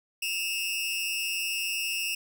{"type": "tone pair together", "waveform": "sawtooth", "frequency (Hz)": [2609, 2794], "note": ["E7", "F7"], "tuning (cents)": [-18, 0], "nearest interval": "minor second", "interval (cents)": 118, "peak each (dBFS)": -28, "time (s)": [0.22, 2.15], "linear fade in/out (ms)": 5, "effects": []}